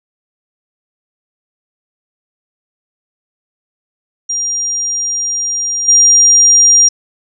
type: tone with level steps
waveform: sine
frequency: 5700 Hz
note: F8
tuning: 34 cents sharp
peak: -14 / -4 dBFS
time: 4.29-6.89 s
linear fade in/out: 10 ms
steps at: 5.88 s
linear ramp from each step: 5 ms
effects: none